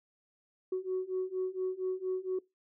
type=beating tone pair; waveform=sine; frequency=370 / 374.3 Hz; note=F#4 / F#4; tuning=0 / +20 cents; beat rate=4.3 Hz; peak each=-34 / -33 dBFS; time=0.72-2.39 s; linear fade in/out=5 ms; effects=noise-tail reverb RT60 0.2 s tail -22 dB re dry + tanh soft clip ceiling -26 dBFS